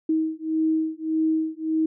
sine beating tone pair, 316.6 / 318.3 Hz, D#4 / D#4, +30 / +39 cents, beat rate 1.7 Hz, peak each -24 dBFS, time 0.09-1.86 s, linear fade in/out 5 ms, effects none

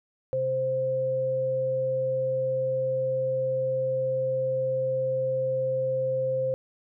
sine tone pair together, 131.1 / 523.5 Hz, C3 / C5, +4 / +1 cents, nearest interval 2 octaves, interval 2397 cents, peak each -35 / -24 dBFS, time 0.33-6.54 s, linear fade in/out 0 ms, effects none

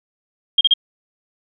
sine tone bursts, 3223 Hz, G7, 47 cents sharp, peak -9 dBFS, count 3, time 0.58-0.738 s, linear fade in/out 5 ms, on 30 ms, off 34 ms, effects none

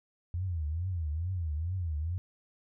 sine tone with vibrato, 83.7 Hz, E2, 27 cents sharp, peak -30 dBFS, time 0.34-2.18 s, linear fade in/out 0 ms, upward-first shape triangle, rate 2.3 Hz, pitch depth 240 cents each way, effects none

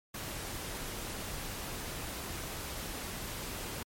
pink noise, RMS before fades -40 dBFS, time 0.14-3.83 s, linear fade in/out 5 ms, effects MP3 64 kbps

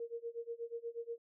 sine tone with tremolo, 466.2 Hz, A#4, in tune, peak -37 dBFS, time 0-1.18 s, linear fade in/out 2 ms, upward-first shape sine, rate 8.3 Hz, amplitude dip 95%, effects none

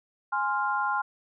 sine chord, F minor, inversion first, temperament equal, 830.6 / 1046.5 / 1396.9 Hz, Ab5 / C6 / F6, 0 / 0 / 0 cents, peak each -29 / -29 / -29 dBFS, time 0.32-1.02 s, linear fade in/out 10 ms, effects none

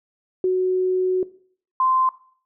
sine tone pair in turn, 370 / 1038.7 Hz, F#4 / C6, 0 / -13 cents, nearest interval octave + tritone, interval 1787 cents, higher second, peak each -16 dBFS, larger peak neither, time 0.44-1.23 / 1.8-2.09 s, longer first, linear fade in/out 2 ms, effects noise-tail reverb RT60 0.5 s tail -18 dB re dry

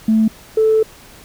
sine tone pair in turn, 220 / 438.7 Hz, A3 / A4, 0 / -5 cents, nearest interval octave, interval 1195 cents, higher second, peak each -9 dBFS, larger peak neither, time 0.08-0.28 / 0.57-0.83 s, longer second, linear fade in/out 5 ms, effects tanh soft clip ceiling -5 dBFS + pink hiss -42 dBFS RMS until 1.24 s

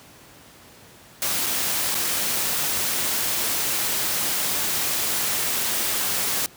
white noise with dropouts, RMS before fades -24 dBFS, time 1.22-6.46 s, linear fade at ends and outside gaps 0 ms, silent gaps 1.462-1.466 / 1.945-1.951 s, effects pink hiss -48 dBFS RMS until 6.56 s + high-pass 80 Hz 12 dB/octave

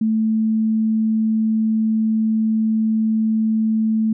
sine tone, 220 Hz, A3, in tune, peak -15 dBFS, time 0.01-4.13 s, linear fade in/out 5 ms, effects none

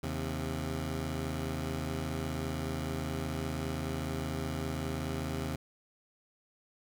15% pulse tone pair together, 79.2 / 133.36 Hz, D#2 / C3, +31 / +33 cents, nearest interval major sixth, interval 902 cents, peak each -29 / -31 dBFS, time 0.03-5.56 s, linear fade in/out 5 ms, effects none

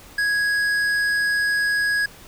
sine tone with tanh clipping, 1661.2 Hz, G#6, in tune, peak -20 dBFS, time 0.18-2.06 s, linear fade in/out 5 ms, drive 11 dB, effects pink hiss -45 dBFS RMS until 2.27 s

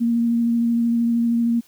sine tone with vibrato, 233.8 Hz, A#3, 5 cents sharp, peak -16 dBFS, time 0-1.61 s, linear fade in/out 20 ms, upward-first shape triangle, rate 13 Hz, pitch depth 17 cents each way, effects white hiss -55 dBFS RMS until 1.67 s

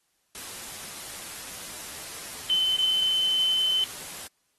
sine tone in noise, 3058 Hz, G7, 44 cents flat, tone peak -21 dBFS, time 2.5-3.84 s, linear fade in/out 0 ms, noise white, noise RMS -39 dBFS, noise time 0.35-4.27 s, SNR +15 dB, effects white hiss -72 dBFS RMS until 4.58 s + AAC 32 kbps

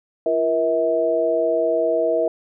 sine tone cluster, 340.2 / 475.2 / 645 Hz, F4 / A#4 / E5, -45 / +33 / -38 cents, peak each -25 / -21 / -19 dBFS, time 0.26-2.28 s, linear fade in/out 2 ms, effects none

